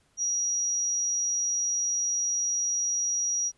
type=tone with amplitude modulation; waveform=sine; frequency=5740 Hz; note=F8; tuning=47 cents sharp; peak=-22 dBFS; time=0.17-3.52 s; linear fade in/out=50 ms; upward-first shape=sine; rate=180 Hz; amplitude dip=60%; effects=pink hiss -67 dBFS RMS until 3.57 s + resampled to 24000 Hz